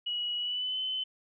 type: tone with pitch glide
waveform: sine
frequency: 2917 to 3043 Hz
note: F#7 to F#7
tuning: -25 to +48 cents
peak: -30 dBFS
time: 0.06-1.04 s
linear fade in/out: 10 ms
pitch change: +73 cents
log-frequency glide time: 0.38-0.78 s
effects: none